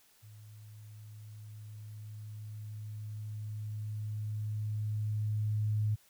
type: tone with level ramp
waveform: sine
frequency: 106.6 Hz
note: G#2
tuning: 46 cents sharp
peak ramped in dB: -50 to -27 dBFS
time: 0.22-5.96 s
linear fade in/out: 20 ms
effects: white hiss -65 dBFS RMS until 6.09 s